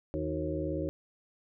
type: harmonic tone with a mistuned harmonic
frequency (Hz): 77.78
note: D#2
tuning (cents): 0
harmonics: 1 / 2 / 4 / 5 / 6 / 7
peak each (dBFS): -38 / -39 / -35 / -38 / -43 / -37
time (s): 0.14-0.89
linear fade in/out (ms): 0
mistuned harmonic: 5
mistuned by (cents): -81
effects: none